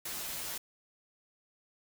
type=noise with comb filter; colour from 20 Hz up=white; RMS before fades=-39 dBFS; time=0.05-0.58 s; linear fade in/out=5 ms; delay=10 ms; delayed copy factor=-0.75; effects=none